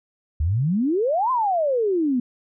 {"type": "exponential two-way sweep", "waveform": "sine", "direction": "up then down", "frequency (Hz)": [70.3, 1057, 236.7], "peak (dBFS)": -18, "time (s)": [0.4, 2.2], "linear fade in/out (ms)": 5, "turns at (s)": 1.31, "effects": []}